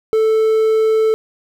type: tone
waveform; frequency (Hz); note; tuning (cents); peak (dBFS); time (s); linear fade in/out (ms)
triangle; 440; A4; 0; -9; 0.13-1.14; 0
effects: 7-bit